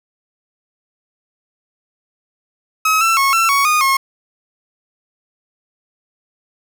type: tone with pitch steps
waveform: 30% pulse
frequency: 1278 / 1338 / 1095 / 1343 / 1116 / 1230 / 1081 Hz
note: D#6 / E6 / C#6 / E6 / C#6 / D#6 / C#6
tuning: +46 / +25 / -22 / +32 / +11 / -20 / -44 cents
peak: -9 dBFS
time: 2.85-3.97 s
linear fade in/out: 5 ms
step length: 160 ms
effects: none